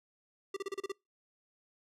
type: tone bursts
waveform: square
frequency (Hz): 392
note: G4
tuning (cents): 0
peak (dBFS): -35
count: 7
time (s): 0.54-0.92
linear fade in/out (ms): 5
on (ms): 26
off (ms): 33
effects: noise-tail reverb RT60 0.2 s tail -25 dB re dry + low-pass 9000 Hz 12 dB/octave